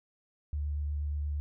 sine tone with vibrato, 73.42 Hz, D2, in tune, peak -30 dBFS, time 0.53-1.4 s, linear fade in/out 0 ms, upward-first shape triangle, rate 8.4 Hz, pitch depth 17 cents each way, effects none

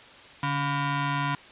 sawtooth ring-modulated tone, 426.3 Hz, G#4, 45 cents sharp, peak -18 dBFS, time 0.43-1.35 s, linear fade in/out 2 ms, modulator 571 Hz, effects white hiss -48 dBFS RMS until 1.51 s + resampled to 8000 Hz

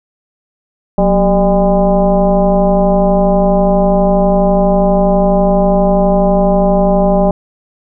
sine tone with frequency modulation, 391.9 Hz, G4, in tune, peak -7 dBFS, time 0.98-7.31 s, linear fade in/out 2 ms, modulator 209 Hz, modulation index 1.9, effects none

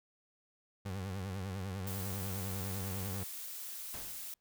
30% pulse tone with vibrato, 95.5 Hz, G2, 45 cents flat, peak -35 dBFS, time 0.85-3.24 s, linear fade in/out 10 ms, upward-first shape triangle, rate 10 Hz, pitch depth 120 cents each way
blue noise, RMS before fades -44 dBFS, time 1.87-4.34 s, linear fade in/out 2 ms
pink noise with exponential decay, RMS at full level -45 dBFS, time 3.94-4.4 s, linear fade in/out 0 ms, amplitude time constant 100 ms
effects none

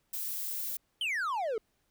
violet noise, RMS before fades -36 dBFS, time 0.13-0.77 s, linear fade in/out 5 ms
triangle exponential sweep, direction down, 3166 to 415.3 Hz, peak -28 dBFS, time 1.01-1.58 s, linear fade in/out 2 ms
effects pink hiss -75 dBFS RMS until 1.9 s

